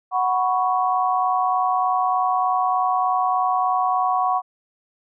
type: chord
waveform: sine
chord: F# suspended fourth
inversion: none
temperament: just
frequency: 740 / 986.7 / 1110 Hz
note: F#5 / B5 / C#6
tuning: 0 / -2 / +2 cents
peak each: -20 / -25 / -22 dBFS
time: 0.11-4.42 s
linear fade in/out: 50 ms
effects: none